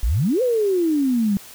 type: exponential two-way sweep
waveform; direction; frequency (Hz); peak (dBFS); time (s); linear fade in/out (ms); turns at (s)
sine; up then down; 45.78 to 520 to 193; -16; 0.03-1.37; 0; 0.42
effects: white hiss -42 dBFS RMS until 1.54 s